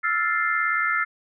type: chord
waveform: sine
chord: F major seventh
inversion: third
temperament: equal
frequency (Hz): 1318.5 / 1396.9 / 1760 / 2093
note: E6 / F6 / A6 / C7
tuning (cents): 0 / 0 / 0 / 0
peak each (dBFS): -26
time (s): 0.03-1.05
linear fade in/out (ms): 20
effects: none